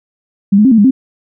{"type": "tone with pitch steps", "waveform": "sine", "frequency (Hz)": [198.6, 211.3, 266.3, 225.1, 203.3, 264], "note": ["G3", "G#3", "C4", "A3", "G#3", "C4"], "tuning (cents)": [23, 30, 31, 40, -37, 16], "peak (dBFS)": -4, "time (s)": [0.52, 0.91], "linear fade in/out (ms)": 10, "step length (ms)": 65, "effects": []}